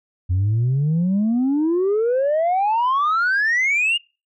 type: exponential sweep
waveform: sine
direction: up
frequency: 87.31 to 2889 Hz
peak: -14 dBFS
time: 0.29-3.98 s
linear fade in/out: 20 ms
effects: noise-tail reverb RT60 0.3 s tail -26 dB re dry + tanh soft clip ceiling -14 dBFS